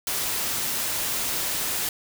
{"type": "noise", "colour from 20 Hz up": "white", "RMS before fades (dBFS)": -27, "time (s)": [0.07, 1.89], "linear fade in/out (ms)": 2, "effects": []}